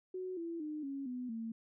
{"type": "tone with pitch steps", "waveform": "sine", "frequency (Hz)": [370, 335.4, 304, 275.6, 249.8, 226.4], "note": ["F#4", "E4", "D#4", "C#4", "B3", "A3"], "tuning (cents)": [0, 30, -40, -10, 20, 50], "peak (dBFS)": -38, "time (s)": [0.14, 1.52], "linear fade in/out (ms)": 5, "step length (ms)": 230, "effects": []}